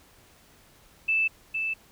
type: tone with echo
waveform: sine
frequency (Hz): 2637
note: E7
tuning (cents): 0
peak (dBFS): -21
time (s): 1.08-1.28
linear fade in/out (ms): 10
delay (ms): 460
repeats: 1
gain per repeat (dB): -5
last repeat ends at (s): 1.74
effects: pink hiss -57 dBFS RMS until 1.91 s